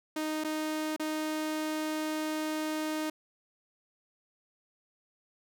sawtooth tone with dropouts, 310 Hz, D#4, 6 cents flat, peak -27 dBFS, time 0.16-3.1 s, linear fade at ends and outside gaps 5 ms, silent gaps 0.439-0.445 / 0.964-0.996 s, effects none

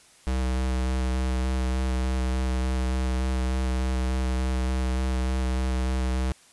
square tone with vibrato, 64 Hz, C2, 38 cents flat, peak -24 dBFS, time 0.27-6.32 s, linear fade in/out 0 ms, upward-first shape square, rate 3.4 Hz, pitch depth 11 cents each way, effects white hiss -55 dBFS RMS until 6.52 s + resampled to 24000 Hz

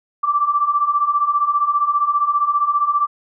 sine beating tone pair, 1157 / 1172 Hz, D6 / D6, -26 / -4 cents, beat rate 15 Hz, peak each -20 / -16 dBFS, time 0.23-3.07 s, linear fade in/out 10 ms, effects none

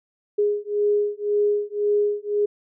sine beating tone pair, 412.9 / 414.8 Hz, G#4 / G#4, -10 / -2 cents, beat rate 1.9 Hz, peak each -22 dBFS, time 0.38-2.46 s, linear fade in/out 10 ms, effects none

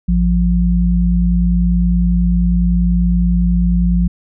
sine tone pair together, 55.39 / 176.2 Hz, A1 / F3, +12 / +16 cents, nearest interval octave + minor sixth, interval 2004 cents, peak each -13 dBFS, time 0.08-4.08 s, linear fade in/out 10 ms, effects none

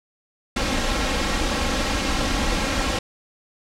pink noise with comb filter, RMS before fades -22 dBFS, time 0.56-2.99 s, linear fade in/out 5 ms, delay 3.7 ms, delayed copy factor +0.6, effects low-pass 6000 Hz 12 dB/octave

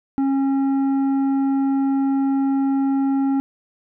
triangle tone with tanh clipping, 272.5 Hz, C#4, 29 cents flat, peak -18 dBFS, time 0.18-3.4 s, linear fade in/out 0 ms, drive 12 dB, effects none

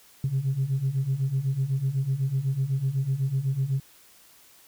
sine beating tone pair, 130 / 138 Hz, C3 / C#3, -11 / -7 cents, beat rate 8 Hz, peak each -27 / -24 dBFS, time 0.24-3.8 s, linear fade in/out 2 ms, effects tanh soft clip ceiling -18 dBFS + white hiss -55 dBFS RMS until 4.67 s

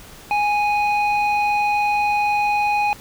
square tone with low-pass filter, 829 Hz, G#5, 3 cents flat, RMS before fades -19 dBFS, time 0.31-2.93 s, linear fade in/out 0 ms, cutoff 2400 Hz, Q 1.8, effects pink hiss -42 dBFS RMS until 3 s

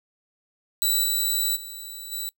10% pulse tone with level steps, 3951 Hz, B7, in tune, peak -12 / -14 / -28 / -21 dBFS, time 0.82-2.29 s, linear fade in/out 0 ms, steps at 1.03 / 1.55 / 2.11 s, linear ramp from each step 20 ms, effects noise-tail reverb RT60 0.1 s tail -24 dB re dry

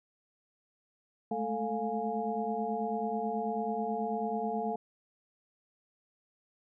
sine tone cluster, 211.5 / 220.7 / 442 / 702 / 831 Hz, G#3 / A3 / A4 / F5 / G#5, +32 / +5 / +8 / +9 / +1 cents, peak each -39 / -38 / -36 / -35 / -38 dBFS, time 1.31-4.76 s, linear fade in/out 5 ms, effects none

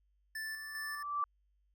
square tone with tremolo, 1760 Hz, A6, in tune, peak -39 dBFS, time 0.35-1.03 s, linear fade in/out 5 ms, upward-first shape square, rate 2.5 Hz, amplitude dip 40%
sine tone with exponential growth, 1165 Hz, D6, 14 cents flat, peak -29 dBFS, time 0.45-1.24 s, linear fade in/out 1 ms, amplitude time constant 170 ms
effects added 50 Hz sine -70 dBFS peak until 1.74 s

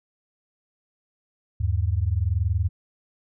sine tone pair together, 79.22 / 100 Hz, D#2 / G2, +32 / +35 cents, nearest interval major third, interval 403 cents, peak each -23 / -23 dBFS, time 1.6-2.69 s, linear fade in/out 10 ms, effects none

